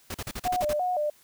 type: noise bursts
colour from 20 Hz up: pink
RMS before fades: -34 dBFS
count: 8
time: 0.1-0.733 s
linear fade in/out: 5 ms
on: 45 ms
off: 39 ms
type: tone with vibrato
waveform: sine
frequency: 659.3 Hz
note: E5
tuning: in tune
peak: -24 dBFS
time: 0.45-1.1 s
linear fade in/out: 5 ms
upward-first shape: square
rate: 2.9 Hz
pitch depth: 170 cents each way
effects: white hiss -59 dBFS RMS until 1.23 s